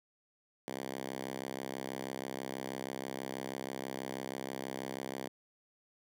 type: tone with high-pass filter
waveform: 5% pulse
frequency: 66.2 Hz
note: C2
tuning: 21 cents sharp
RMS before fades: -41 dBFS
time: 0.68-5.28 s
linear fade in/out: 0 ms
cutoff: 210 Hz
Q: 1
effects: none